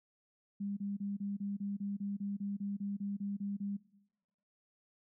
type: tone bursts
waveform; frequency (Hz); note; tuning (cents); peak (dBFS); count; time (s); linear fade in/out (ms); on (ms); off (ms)
sine; 200.8; G3; +42; -35; 16; 0.6-3.77; 10; 170; 30
effects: noise-tail reverb RT60 1.0 s tail -20 dB re dry